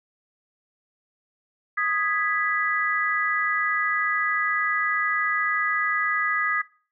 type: chord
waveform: sine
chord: G# minor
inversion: second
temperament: equal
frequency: 1244.5 / 1661.2 / 1975.5 Hz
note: D#6 / G#6 / B6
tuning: 0 / 0 / 0 cents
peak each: -26 dBFS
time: 1.77-6.62 s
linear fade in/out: 10 ms
effects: noise-tail reverb RT60 0.4 s tail -20 dB re dry